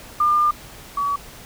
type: tone pair in turn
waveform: sine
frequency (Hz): 1202 / 1137.6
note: D6 / C#6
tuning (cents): +40 / +45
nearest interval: minor second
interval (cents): 95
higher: first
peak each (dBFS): -14 / -19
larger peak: first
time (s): 0.2-0.51 / 0.97-1.16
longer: first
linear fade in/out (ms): 5
effects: pink hiss -41 dBFS RMS until 1.45 s